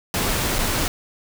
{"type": "noise with dropouts", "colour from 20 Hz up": "pink", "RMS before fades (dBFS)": -22, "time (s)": [0.14, 0.88], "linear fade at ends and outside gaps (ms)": 1, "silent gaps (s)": [0.585, 0.589], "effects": []}